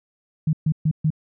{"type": "tone bursts", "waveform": "sine", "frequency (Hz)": 155.9, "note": "D#3", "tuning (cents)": 4, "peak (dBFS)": -16, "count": 4, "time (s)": [0.47, 1.104], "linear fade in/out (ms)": 5, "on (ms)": 61, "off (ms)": 130, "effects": []}